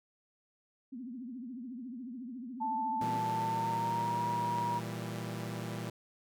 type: tone with vibrato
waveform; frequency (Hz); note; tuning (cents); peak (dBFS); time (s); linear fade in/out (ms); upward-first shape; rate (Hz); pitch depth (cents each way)
sine; 246.9; B3; 0; -40; 0.92-3.18; 10; triangle; 14; 190
type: tone with pitch glide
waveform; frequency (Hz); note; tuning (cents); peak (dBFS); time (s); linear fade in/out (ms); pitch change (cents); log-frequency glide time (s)
sine; 880 to 954.1; A5 to A#5; 0 to +40; -31; 2.6-4.8; 20; +140; 3.25-4.2
type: chord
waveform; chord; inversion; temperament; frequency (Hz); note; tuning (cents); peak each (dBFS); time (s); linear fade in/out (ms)
sawtooth; E diminished; second; equal with one note detuned; 116.54 / 164.81 / 196.56; Bb2 / E3 / G3; 0 / 0 / +5; -36 / -38 / -39; 3.01-5.9; 5
effects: none